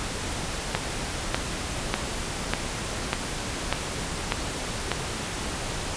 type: click train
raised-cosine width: 0.3 ms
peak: -6 dBFS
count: 8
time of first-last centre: 0.75-4.917 s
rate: 1.68 Hz
effects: pink hiss -31 dBFS RMS until 5.96 s + resampled to 22050 Hz